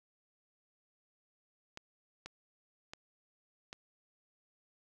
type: clicks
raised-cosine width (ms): 0.2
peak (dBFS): -27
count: 4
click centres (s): 1.774 / 2.26 / 2.935 / 3.729
effects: none